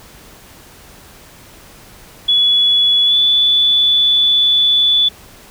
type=tone with pitch glide; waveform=sine; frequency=3400 to 3463 Hz; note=G#7 to A7; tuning=+40 to -28 cents; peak=-9 dBFS; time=2.28-5.09 s; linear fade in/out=10 ms; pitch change=+32 cents; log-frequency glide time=3.04-3.16 s; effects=pink hiss -41 dBFS RMS until 5.5 s